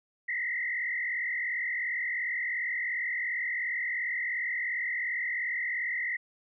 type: tone with frequency modulation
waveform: sine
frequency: 1975.5 Hz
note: B6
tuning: in tune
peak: -29 dBFS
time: 0.28-6.17 s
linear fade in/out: 10 ms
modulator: 42.8 Hz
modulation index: 2.5
effects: none